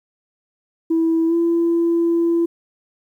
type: tone with pitch glide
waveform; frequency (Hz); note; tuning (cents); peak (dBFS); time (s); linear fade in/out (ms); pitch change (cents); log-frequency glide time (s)
sine; 327.3 to 337.3; E4 to E4; -12 to +40; -13; 0.9-2.46; 10; +52; 1.27-1.34
effects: tanh soft clip ceiling -11 dBFS + 9-bit